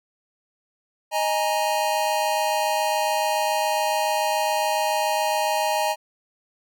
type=chord; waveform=square; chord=D# suspended fourth; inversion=none; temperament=equal with one note detuned; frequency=622.3 / 830.6 / 937.7 Hz; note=D#5 / G#5 / A#5; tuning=0 / 0 / +10 cents; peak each=-26 / -25 / -27 dBFS; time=1.11-5.96 s; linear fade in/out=50 ms; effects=none